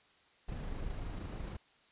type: noise with amplitude modulation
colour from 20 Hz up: brown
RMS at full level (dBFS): -39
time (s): 0.48-1.57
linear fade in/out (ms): 10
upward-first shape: sine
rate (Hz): 26.2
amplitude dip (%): 30
effects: white hiss -66 dBFS RMS until 1.91 s + resampled to 8000 Hz